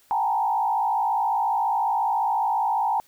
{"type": "tone with frequency modulation", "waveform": "sine", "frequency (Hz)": 859, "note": "A5", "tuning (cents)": -42, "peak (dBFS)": -20, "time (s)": [0.11, 3], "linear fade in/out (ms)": 0, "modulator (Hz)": 54.5, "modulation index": 1.6, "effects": ["white hiss -59 dBFS RMS until 3.07 s"]}